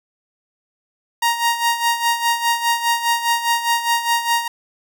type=tone with tremolo; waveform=sawtooth; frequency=936 Hz; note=A#5; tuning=7 cents sharp; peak=-10 dBFS; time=1.22-4.48 s; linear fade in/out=5 ms; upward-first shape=sine; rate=4.9 Hz; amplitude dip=70%; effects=none